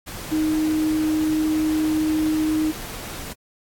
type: tone in noise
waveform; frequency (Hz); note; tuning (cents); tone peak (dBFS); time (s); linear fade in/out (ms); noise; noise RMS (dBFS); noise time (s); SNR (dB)
sine; 311.1; D#4; 0; -18; 0.31-2.72; 20; pink; -34; 0.06-3.34; +13
effects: AAC 64 kbps